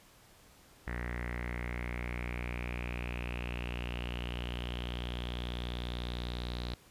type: tone with low-pass filter sweep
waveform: sawtooth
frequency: 60.1 Hz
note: B1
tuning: 46 cents flat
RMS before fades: -38 dBFS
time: 0.87-6.74 s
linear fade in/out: 0 ms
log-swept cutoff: 1900 to 4000 Hz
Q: 6.6
effects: pink hiss -60 dBFS RMS until 6.9 s + resampled to 32000 Hz